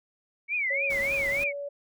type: tone with vibrato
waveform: sine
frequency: 2217 Hz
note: C#7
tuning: in tune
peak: -25 dBFS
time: 0.48-1.53 s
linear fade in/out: 50 ms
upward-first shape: triangle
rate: 3.4 Hz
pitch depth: 220 cents each way
type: tone with pitch glide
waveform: sine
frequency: 554.4 to 569.7 Hz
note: C#5 to C#5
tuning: 0 to +47 cents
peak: -32 dBFS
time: 0.7-1.69 s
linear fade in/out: 10 ms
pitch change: +47 cents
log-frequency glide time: 1.23-1.49 s
type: noise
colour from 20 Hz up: pink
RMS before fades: -41 dBFS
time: 0.9-1.44 s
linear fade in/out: 5 ms
effects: none